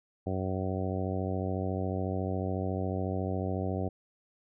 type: harmonic tone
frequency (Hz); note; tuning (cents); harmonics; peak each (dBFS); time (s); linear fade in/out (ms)
94; F#2; +28; 1 / 2 / 3 / 4 / 5 / 6 / 7 / 8; -33 / -36 / -38 / -39 / -40 / -41 / -41 / -42; 0.26-3.89; 10
effects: none